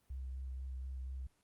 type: tone with vibrato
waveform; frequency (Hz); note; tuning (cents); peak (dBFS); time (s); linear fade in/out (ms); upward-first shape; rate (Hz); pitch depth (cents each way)
sine; 65.1; C2; -8; -40; 0.1-1.27; 5; sine; 4.1; 20
effects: pink hiss -75 dBFS RMS until 1.43 s + Opus 24 kbps